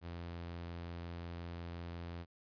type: tone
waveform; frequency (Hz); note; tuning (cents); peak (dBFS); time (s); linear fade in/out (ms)
sawtooth; 85.6; F2; -34; -39; 0.01-2.26; 50
effects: resampled to 11025 Hz